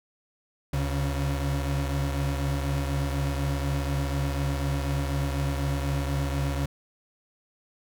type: tone pair together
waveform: 35% pulse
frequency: 71.33 / 138.59 Hz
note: D2 / C#3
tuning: -50 / 0 cents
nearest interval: major seventh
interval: 1150 cents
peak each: -26 / -27 dBFS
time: 0.73-6.66 s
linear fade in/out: 5 ms
effects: none